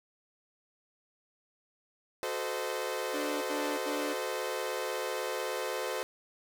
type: chord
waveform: sawtooth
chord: F# diminished seventh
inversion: none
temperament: equal with one note detuned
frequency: 370 / 440 / 516.3 / 622.3 Hz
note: F#4 / A4 / C5 / Eb5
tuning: 0 / 0 / -23 / 0 cents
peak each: -36 / -34 / -32 / -37 dBFS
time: 2.23-6.03 s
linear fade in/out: 0 ms
type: tone bursts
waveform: sawtooth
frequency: 293.7 Hz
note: D4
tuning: in tune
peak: -31 dBFS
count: 3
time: 3.13-4.142 s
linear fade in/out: 20 ms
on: 290 ms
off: 71 ms
effects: none